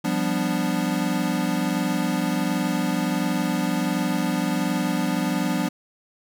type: chord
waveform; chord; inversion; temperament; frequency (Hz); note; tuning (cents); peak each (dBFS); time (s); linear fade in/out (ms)
square; G dominant seventh; third; equal; 174.61 / 196 / 246.9 / 293.7; F3 / G3 / B3 / D4; 0 / 0 / 0 / 0; -28; 0.04-5.69; 10
effects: none